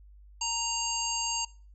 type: harmonic tone with a mistuned harmonic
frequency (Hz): 932.3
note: A#5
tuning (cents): 0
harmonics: 1 / 3 / 5 / 7 / 8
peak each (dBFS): -35 / -35 / -35 / -35 / -35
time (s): 0.41-1.45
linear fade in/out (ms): 5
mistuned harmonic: 1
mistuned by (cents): -16
effects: noise-tail reverb RT60 0.4 s tail -24 dB re dry + added 50 Hz sine -50 dBFS peak until 1.74 s